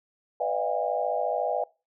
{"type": "tone cluster", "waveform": "sine", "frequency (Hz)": [497.2, 593, 647, 707, 809], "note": ["B4", "D5", "E5", "F5", "G#5"], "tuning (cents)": [12, 17, -32, 21, -46], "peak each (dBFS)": -31, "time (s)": [0.4, 1.64], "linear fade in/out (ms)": 5, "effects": ["noise-tail reverb RT60 0.3 s tail -24 dB re dry"]}